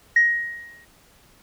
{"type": "tone with exponential decay", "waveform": "sine", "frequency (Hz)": 1882, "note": "A#6", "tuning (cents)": 16, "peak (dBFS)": -10, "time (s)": [0.16, 0.85], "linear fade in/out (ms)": 5, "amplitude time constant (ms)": 150, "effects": ["tanh soft clip ceiling -7 dBFS", "pink hiss -55 dBFS RMS until 1.42 s"]}